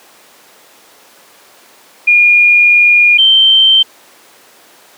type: tone pair in turn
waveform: sine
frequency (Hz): 2427 / 3122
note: D#7 / G7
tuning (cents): -44 / -8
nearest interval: major third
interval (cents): 436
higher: second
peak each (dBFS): -4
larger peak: neither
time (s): 2.07-3.18 / 3.18-3.83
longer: first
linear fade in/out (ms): 10
effects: pink hiss -42 dBFS RMS until 4.97 s + high-pass 400 Hz 12 dB/octave